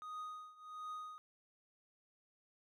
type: tone with tremolo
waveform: triangle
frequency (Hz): 1244.5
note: D#6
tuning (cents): 0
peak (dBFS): -40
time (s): 0.02-1.18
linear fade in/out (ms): 0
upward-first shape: triangle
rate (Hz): 1.4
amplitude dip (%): 90
effects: none